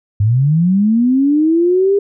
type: linear sweep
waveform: sine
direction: up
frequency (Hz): 98 to 407.1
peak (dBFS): -9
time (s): 0.2-1.99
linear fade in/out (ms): 5
effects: none